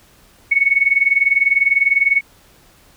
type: tone with tremolo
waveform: sine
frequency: 2217 Hz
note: C#7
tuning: in tune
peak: -8 dBFS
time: 0.51-2.21 s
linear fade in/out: 10 ms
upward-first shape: sine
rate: 20 Hz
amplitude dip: 85%
effects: pink hiss -50 dBFS RMS until 2.96 s